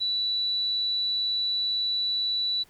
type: tone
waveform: sine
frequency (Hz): 3951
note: B7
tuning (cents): 0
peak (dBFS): -24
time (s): 0-2.64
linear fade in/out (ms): 20
effects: pink hiss -59 dBFS RMS until 2.69 s